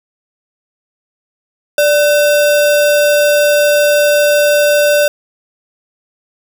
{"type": "tone with sample-and-hold", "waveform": "sine", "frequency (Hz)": 587.3, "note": "D5", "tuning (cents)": 0, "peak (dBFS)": -7, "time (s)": [1.78, 5.08], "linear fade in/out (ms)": 2, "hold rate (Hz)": 2100, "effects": []}